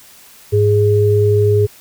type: tone pair together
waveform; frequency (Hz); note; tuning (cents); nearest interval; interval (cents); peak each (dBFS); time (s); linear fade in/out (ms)
sine; 103.83 / 415.3; G#2 / G#4; 0 / 0; 2 octaves; 2400; -12; 0.52-1.67; 20
effects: white hiss -43 dBFS RMS until 1.8 s